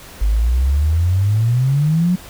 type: exponential sweep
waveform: sine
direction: up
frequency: 49.3 to 185 Hz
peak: -12 dBFS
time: 0.21-2.16 s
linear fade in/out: 10 ms
effects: pink hiss -38 dBFS RMS until 2.29 s